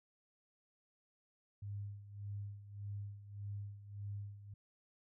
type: tone with tremolo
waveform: sine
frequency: 101.5 Hz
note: G#2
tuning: 39 cents flat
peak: -40 dBFS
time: 1.62-4.54 s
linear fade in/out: 5 ms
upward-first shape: sine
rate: 1.7 Hz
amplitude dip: 75%
effects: none